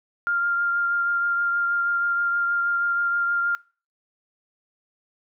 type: tone with vibrato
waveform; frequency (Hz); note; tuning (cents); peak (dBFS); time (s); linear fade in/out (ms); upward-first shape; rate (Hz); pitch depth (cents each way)
sine; 1396.9; F6; 0; -20; 0.27-3.55; 0; triangle; 6.3; 15
effects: noise-tail reverb RT60 0.4 s tail -24 dB re dry